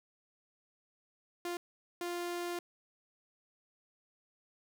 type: tone bursts at uneven times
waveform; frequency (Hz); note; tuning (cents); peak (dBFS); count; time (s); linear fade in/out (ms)
sawtooth; 349.2; F4; 0; -32; 2; 1.45-1.57 / 2.01-2.59; 2
effects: none